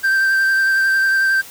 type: tone with vibrato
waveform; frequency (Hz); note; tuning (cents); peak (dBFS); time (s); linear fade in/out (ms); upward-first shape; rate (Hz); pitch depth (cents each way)
triangle; 1568; G6; 0; -11; 0.03-1.42; 20; sine; 11; 15
effects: white hiss -38 dBFS RMS until 1.5 s